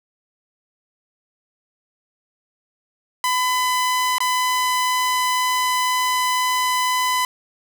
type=tone with dropouts; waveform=sawtooth; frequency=1006 Hz; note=B5; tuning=32 cents sharp; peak=-14 dBFS; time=3.24-7.25 s; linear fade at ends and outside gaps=1 ms; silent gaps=4.183-4.204 s; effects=none